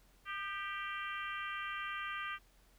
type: harmonic tone with a mistuned harmonic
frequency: 392 Hz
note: G4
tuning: in tune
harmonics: 3 / 4 / 5 / 6 / 7 / 8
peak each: -42 / -44 / -46 / -48 / -49 / -50 dBFS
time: 0.25-2.39 s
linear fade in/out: 50 ms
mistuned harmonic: 3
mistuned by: +48 cents
effects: added 43 Hz sine -65 dBFS peak until 2.78 s + pink hiss -69 dBFS RMS until 2.78 s